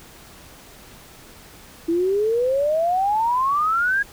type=exponential sweep; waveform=sine; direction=up; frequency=326.4 to 1661.2 Hz; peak=-17 dBFS; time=1.88-4.03 s; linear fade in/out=10 ms; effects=pink hiss -45 dBFS RMS until 4.12 s